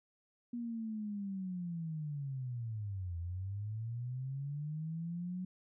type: linear two-way sweep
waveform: sine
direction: down then up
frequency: 241.3 to 83.7 to 185.4 Hz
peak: -37 dBFS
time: 0.53-5.45 s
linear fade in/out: 5 ms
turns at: 3.18 s
effects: none